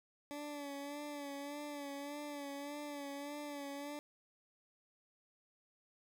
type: tone with vibrato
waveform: 20% pulse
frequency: 287.4 Hz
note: D4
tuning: 37 cents flat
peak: -38 dBFS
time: 0.31-3.99 s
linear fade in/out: 0 ms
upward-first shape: sine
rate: 1.7 Hz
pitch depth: 44 cents each way
effects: none